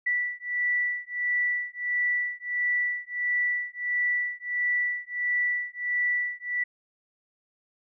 sine beating tone pair, 1962 / 1963.5 Hz, B6 / B6, -12 / -11 cents, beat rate 1.5 Hz, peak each -28 / -28 dBFS, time 0.06-6.64 s, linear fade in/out 10 ms, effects none

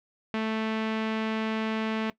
sawtooth tone with low-pass filter, 220 Hz, A3, in tune, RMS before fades -29 dBFS, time 0.34-2.1 s, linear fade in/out 0 ms, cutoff 2800 Hz, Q 1.5, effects noise-tail reverb RT60 0.1 s tail -18 dB re dry

